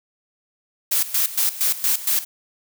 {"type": "noise with tremolo", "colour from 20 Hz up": "blue", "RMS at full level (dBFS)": -19, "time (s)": [0.91, 2.25], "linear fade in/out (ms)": 10, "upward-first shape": "square", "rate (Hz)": 4.3, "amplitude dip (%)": 80, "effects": []}